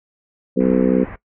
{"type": "harmonic tone", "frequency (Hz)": 63.7, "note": "C2", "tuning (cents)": -46, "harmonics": [3, 4, 5, 6, 7, 8], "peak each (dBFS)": [-18, -17, -23, -23, -20, -22], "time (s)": [0.56, 1.05], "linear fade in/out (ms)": 20}
{"type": "low-pass noise", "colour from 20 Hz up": "pink", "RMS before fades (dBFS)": -34, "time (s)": [0.6, 1.16], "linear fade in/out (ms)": 5, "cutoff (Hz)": 2300, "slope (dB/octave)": 48}
{"effects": ["noise-tail reverb RT60 0.1 s tail -18 dB re dry"]}